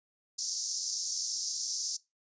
white band-pass noise, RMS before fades -35 dBFS, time 0.38-1.97 s, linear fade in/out 10 ms, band 5000 to 6600 Hz, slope 48 dB/octave, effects noise-tail reverb RT60 0.2 s tail -20 dB re dry + resampled to 16000 Hz

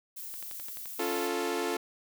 violet noise, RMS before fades -41 dBFS, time 0.16-1.28 s, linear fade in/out 10 ms
click train, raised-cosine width 0.2 ms, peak -28 dBFS, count 7, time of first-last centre 0.34-0.857 s, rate 11.6 Hz
sawtooth chord, Db augmented, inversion none, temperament equal, 277.2 / 349.2 / 440 Hz, Db4 / F4 / A4, 0 / 0 / 0 cents, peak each -33 / -29 / -29 dBFS, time 0.99-1.77 s, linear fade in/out 5 ms
effects none

